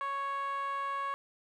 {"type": "tone with band-pass filter", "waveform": "10% pulse", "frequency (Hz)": 554.4, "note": "C#5", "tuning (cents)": 0, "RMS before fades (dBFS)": -35, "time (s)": [0.01, 1.14], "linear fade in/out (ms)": 0, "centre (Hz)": 1100, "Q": 3.5, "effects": []}